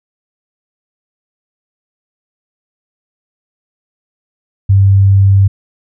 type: tone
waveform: sine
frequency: 98 Hz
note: G2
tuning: in tune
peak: -4 dBFS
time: 4.69-5.48 s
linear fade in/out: 10 ms
effects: none